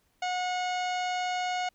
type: harmonic tone with a mistuned harmonic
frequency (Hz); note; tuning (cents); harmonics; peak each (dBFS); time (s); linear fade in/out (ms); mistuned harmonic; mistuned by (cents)
727; F#5; -31; 1 / 2 / 3 / 4 / 5 / 6 / 7 / 8 / 9 / 10; -29 / -39 / -38 / -40 / -47 / -45 / -51 / -55 / -47 / -56; 0.22-1.69; 5; 8; -26
effects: pink hiss -71 dBFS RMS until 1.74 s